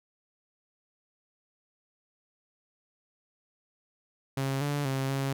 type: tone with pitch steps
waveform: sawtooth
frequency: 135.6 / 144.5 / 134.4 / 136.5 Hz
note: C#3 / D3 / C3 / C#3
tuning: -38 / -28 / +47 / -26 cents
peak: -24 dBFS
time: 4.37-5.33 s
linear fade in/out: 5 ms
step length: 240 ms
effects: none